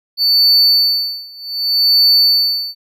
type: tone with tremolo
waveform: triangle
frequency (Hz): 4500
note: C#8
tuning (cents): +25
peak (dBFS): -6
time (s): 0.17-2.75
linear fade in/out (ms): 50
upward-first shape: sine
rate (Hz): 0.65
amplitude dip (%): 95
effects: none